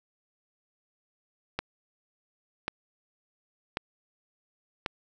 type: click train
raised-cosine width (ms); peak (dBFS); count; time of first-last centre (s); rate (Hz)
0.3; -13; 4; 1.59-4.862; 0.917
effects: none